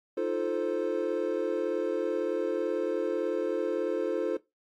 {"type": "chord", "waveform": "triangle", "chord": "F dominant seventh", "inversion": "third", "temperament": "equal", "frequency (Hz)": [311.1, 349.2, 440, 523.3], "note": ["Eb4", "F4", "A4", "C5"], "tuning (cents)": [0, 0, 0, 0], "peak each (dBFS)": [-34, -30, -29, -31], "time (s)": [0.17, 4.37], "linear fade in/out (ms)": 5, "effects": ["noise-tail reverb RT60 0.2 s tail -19 dB re dry", "AAC 48 kbps"]}